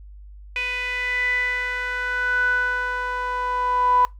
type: tone with band-pass filter sweep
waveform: sawtooth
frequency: 497.1 Hz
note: B4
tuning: 11 cents sharp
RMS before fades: -23 dBFS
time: 0.56-4.05 s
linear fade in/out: 0 ms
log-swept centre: 2400 to 1000 Hz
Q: 9.9
effects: noise-tail reverb RT60 0.2 s tail -23 dB re dry + added 50 Hz sine -39 dBFS peak until 4.19 s